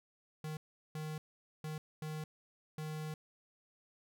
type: tone bursts at uneven times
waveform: square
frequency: 154.8 Hz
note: D#3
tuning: 9 cents flat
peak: -40 dBFS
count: 5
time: 0.44-0.57 / 0.95-1.18 / 1.64-1.78 / 2.02-2.24 / 2.78-3.14 s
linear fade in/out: 2 ms
effects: none